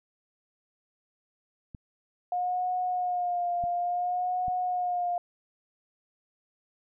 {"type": "clicks", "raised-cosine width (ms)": 5, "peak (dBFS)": -29, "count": 3, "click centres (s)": [1.748, 3.639, 4.482]}
{"type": "tone with vibrato", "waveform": "sine", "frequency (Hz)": 715, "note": "F5", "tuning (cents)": 41, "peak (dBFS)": -26, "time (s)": [2.32, 5.18], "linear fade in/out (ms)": 2, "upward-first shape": "sine", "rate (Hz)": 0.58, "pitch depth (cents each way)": 35}
{"effects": []}